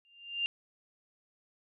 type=tone with exponential growth; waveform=sine; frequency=2794 Hz; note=F7; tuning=in tune; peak=-26 dBFS; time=0.05-0.46 s; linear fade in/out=0 ms; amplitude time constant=89 ms; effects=none